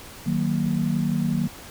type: chord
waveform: sine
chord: D# minor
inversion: none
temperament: just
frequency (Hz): 155.56 / 186.68 / 233.3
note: D#3 / F#3 / A#3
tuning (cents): 0 / +16 / +2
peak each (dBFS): -25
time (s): 0.26-1.48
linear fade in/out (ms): 10
effects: pink hiss -42 dBFS RMS until 1.7 s